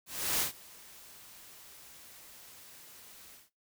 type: noise with ADSR envelope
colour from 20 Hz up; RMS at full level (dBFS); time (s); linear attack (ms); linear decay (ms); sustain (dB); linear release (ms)
white; -29; 0.06-3.5; 340; 120; -24; 170
effects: noise-tail reverb RT60 0.2 s tail -18 dB re dry